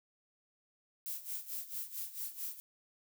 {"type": "noise with tremolo", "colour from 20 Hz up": "violet", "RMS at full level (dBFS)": -39, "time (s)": [1.06, 2.6], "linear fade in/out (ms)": 0, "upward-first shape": "sine", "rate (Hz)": 4.5, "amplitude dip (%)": 80, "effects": []}